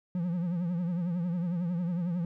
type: tone with vibrato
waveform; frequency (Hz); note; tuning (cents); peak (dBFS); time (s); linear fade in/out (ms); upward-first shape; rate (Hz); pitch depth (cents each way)
triangle; 174.3; F3; -3; -26; 0.15-2.25; 2; triangle; 11; 110
effects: none